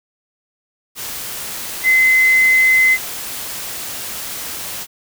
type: tone in noise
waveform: sine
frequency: 2050 Hz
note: C7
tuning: 36 cents flat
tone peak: -9 dBFS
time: 1.83-2.98 s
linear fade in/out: 50 ms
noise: white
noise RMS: -27 dBFS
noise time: 0.95-4.87 s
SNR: +15 dB
effects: none